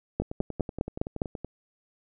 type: two click trains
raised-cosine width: 2 ms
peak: -12 / -21 dBFS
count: 6 / 14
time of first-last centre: 0.2-1.218 / 0.22-1.446 s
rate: 4.91 / 10.6 Hz
effects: none